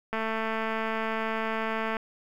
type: click train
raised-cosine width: 0.5 ms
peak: -16 dBFS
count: 409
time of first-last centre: 0.13-1.968 s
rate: 222 Hz
effects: 9-bit